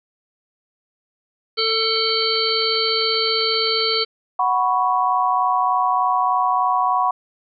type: harmonic tone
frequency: 446.2 Hz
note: A4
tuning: 24 cents sharp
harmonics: 1 / 3 / 5 / 7 / 9 / 10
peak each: -23 / -26 / -28 / -25 / -26 / -21 dBFS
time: 1.57-4.05 s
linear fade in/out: 20 ms
type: chord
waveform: sine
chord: F# suspended fourth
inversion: none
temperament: just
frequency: 740 / 986.7 / 1110 Hz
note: F#5 / B5 / C#6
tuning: 0 / -2 / +2 cents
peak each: -20 dBFS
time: 4.39-7.11 s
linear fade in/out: 5 ms
effects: none